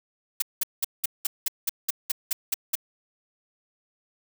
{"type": "noise bursts", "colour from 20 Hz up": "blue", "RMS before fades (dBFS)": -24, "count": 12, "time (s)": [0.4, 2.754], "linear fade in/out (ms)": 5, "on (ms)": 22, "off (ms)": 190, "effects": []}